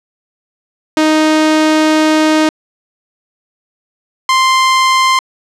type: tone pair in turn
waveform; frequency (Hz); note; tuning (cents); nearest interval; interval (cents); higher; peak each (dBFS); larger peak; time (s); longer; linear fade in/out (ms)
sawtooth; 311.1 / 1046.4; D#4 / C6; 0 / 0; octave + major sixth; 2100; second; -4; neither; 0.97-2.49 / 4.29-5.19; first; 2
effects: low-pass 7000 Hz 12 dB/octave